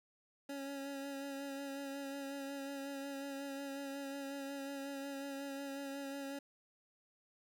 25% pulse tone with vibrato, 277.2 Hz, C#4, in tune, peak -38 dBFS, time 0.49-6.39 s, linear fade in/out 5 ms, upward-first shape sine, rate 5.5 Hz, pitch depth 24 cents each way, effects none

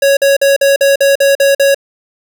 square tone bursts, 554.4 Hz, C#5, in tune, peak -7 dBFS, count 9, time 0.02-1.746 s, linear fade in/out 5 ms, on 150 ms, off 47 ms, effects none

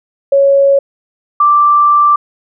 sine tone pair in turn, 554.4 / 1174.7 Hz, C#5 / D6, 0 / 0 cents, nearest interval octave + minor second, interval 1300 cents, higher second, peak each -5 dBFS, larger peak neither, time 0.32-0.79 / 1.4-2.16 s, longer second, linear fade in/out 5 ms, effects none

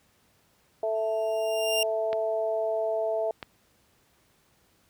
harmonic tone, 220 Hz, A3, in tune, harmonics 2 / 3 / 4, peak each -31 / -26 / -40 dBFS, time 0.83-3.31 s, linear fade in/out 2 ms
sawtooth tone with exponential growth, 2794 Hz, F7, in tune, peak -20 dBFS, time 0.95-1.83 s, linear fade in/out 2 ms, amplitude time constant 190 ms
clicks, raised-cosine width 0.3 ms, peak -19 dBFS, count 2, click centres 2.13 / 3.428 s
effects pink hiss -65 dBFS RMS until 4.89 s + high-pass 60 Hz 12 dB/octave

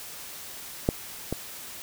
clicks, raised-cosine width 2 ms, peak -7 / -14 dBFS, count 2, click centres 0.889 / 1.326 s, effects white hiss -41 dBFS RMS until 1.82 s

